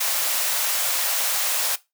white high-pass noise, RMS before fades -23 dBFS, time 0-1.76 s, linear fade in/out 10 ms, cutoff 510 Hz, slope 48 dB/octave, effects noise-tail reverb RT60 0.2 s tail -18 dB re dry

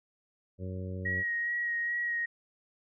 harmonic tone, 93 Hz, F#2, 9 cents sharp, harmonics 1 / 2 / 3 / 4 / 5 / 6, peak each -36 / -41 / -48 / -47 / -47 / -48 dBFS, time 0.58-1.24 s, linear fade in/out 50 ms
sine tone with vibrato, 1894 Hz, A#6, 27 cents sharp, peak -29 dBFS, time 1.05-2.26 s, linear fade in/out 10 ms, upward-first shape sine, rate 2.4 Hz, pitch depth 18 cents each way
effects none

